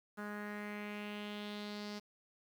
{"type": "tone with low-pass filter sweep", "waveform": "sawtooth", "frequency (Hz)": 207.7, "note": "G#3", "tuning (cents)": 0, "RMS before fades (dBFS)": -44, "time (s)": [0.17, 2], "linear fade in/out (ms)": 20, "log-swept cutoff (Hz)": [1500, 5100], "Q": 3.5, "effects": ["10-bit"]}